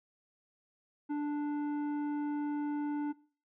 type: tone with tanh clipping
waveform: triangle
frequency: 293.7 Hz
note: D4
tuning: in tune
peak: -33 dBFS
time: 1.09-3.13 s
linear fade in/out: 20 ms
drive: 14 dB
effects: noise-tail reverb RT60 0.4 s tail -20 dB re dry